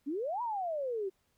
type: exponential two-way sweep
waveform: sine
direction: up then down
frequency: 264 to 991 to 369.6 Hz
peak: -32 dBFS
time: 0.06-1.1 s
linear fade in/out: 20 ms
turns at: 0.42 s
effects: pink hiss -75 dBFS RMS until 1.37 s